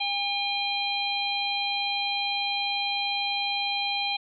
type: harmonic tone with a mistuned harmonic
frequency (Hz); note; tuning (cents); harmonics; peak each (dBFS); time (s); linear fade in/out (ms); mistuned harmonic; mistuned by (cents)
808; G#5; -48; 1 / 3 / 4 / 5; -31 / -31 / -31 / -31; 0-4.17; 10; 4; -22
effects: none